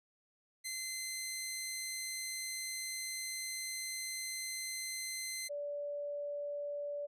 10% pulse / sine tone pair in turn, 2064 / 579.2 Hz, C7 / D5, -24 / -24 cents, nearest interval octave + minor seventh, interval 2200 cents, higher first, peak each -29 / -37 dBFS, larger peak first, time 0.64-5.49 / 5.49-7.07 s, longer first, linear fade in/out 20 ms, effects low-pass 12000 Hz 12 dB/octave

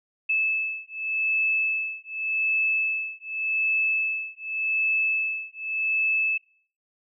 sine beating tone pair, 2614 / 2614.86 Hz, E7 / E7, -15 / -15 cents, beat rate 0.86 Hz, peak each -26 dBFS, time 0.29-6.38 s, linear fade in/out 10 ms, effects noise-tail reverb RT60 0.5 s tail -22 dB re dry

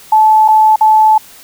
sine tone with dropouts, 868 Hz, A5, 24 cents flat, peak -4 dBFS, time 0.12-1.18 s, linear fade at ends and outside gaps 5 ms, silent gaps 0.48-0.484 / 0.76-0.809 s, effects white hiss -38 dBFS RMS until 1.43 s

